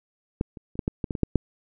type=clicks; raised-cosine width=3 ms; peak=-11 / -27 / -29 / -13 / -11 / -14 / -15 / -17 / -7 / -6 dBFS; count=10; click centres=0.411 / 0.572 / 0.755 / 0.792 / 0.879 / 1.042 / 1.108 / 1.152 / 1.233 / 1.357 s; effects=none